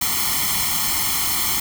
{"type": "noise with comb filter", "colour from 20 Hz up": "white", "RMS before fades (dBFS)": -21, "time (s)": [0.01, 1.6], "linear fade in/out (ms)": 5, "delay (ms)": 0.94, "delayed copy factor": 0.85, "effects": []}